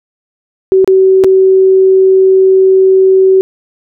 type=tone with dropouts; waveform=sine; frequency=380 Hz; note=F#4; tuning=46 cents sharp; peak=-3 dBFS; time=0.72-3.41 s; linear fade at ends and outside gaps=0 ms; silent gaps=0.845-0.876 / 1.238-1.244 s; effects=none